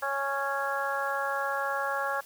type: harmonic tone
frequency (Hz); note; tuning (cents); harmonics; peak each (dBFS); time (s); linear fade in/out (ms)
276.7; C#4; -3; 2 / 3 / 4 / 5 / 6; -34 / -34 / -34 / -34 / -34; 0.02-2.21; 10
effects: white hiss -52 dBFS RMS until 2.25 s